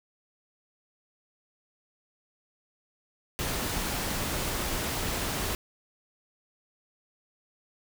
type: noise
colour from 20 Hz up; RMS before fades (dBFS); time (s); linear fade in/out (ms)
pink; -31; 3.39-5.55; 0
effects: none